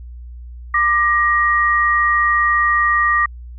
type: tone pair together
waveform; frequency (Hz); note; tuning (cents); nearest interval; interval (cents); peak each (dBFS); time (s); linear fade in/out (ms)
sine; 1189 / 1887.4; D6 / A#6; +21 / +21; minor sixth; 800; -15; 0.74-3.26; 5
effects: added 60 Hz sine -31 dBFS peak until 3.58 s